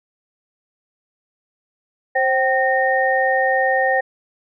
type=tone cluster; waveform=sine; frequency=528 / 771 / 1841 Hz; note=C5 / G5 / A#6; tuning=+16 / -29 / -22 cents; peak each=-19 dBFS; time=2.15-4.01 s; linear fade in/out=10 ms; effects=none